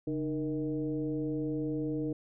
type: tone with frequency modulation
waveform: sine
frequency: 305 Hz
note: D#4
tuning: 34 cents flat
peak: -30 dBFS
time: 0.07-2.13 s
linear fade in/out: 5 ms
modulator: 165 Hz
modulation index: 0.95
effects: none